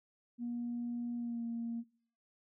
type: tone with pitch glide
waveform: sine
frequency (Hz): 239 to 232.6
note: A#3 to A#3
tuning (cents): +43 to -4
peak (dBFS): -35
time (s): 0.38-1.84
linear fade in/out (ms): 50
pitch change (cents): -47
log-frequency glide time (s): 1.16-1.44
effects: noise-tail reverb RT60 0.6 s tail -25 dB re dry + tanh soft clip ceiling -31 dBFS